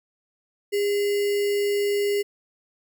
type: tone with sample-and-hold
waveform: sine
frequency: 406.9 Hz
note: G#4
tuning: 35 cents flat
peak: -20 dBFS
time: 0.72-2.23 s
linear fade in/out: 20 ms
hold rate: 2450 Hz
effects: none